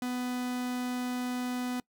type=tone; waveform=45% pulse; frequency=248.8 Hz; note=B3; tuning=13 cents sharp; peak=-31 dBFS; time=0.02-1.8 s; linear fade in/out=2 ms; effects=noise-tail reverb RT60 0.1 s tail -23 dB re dry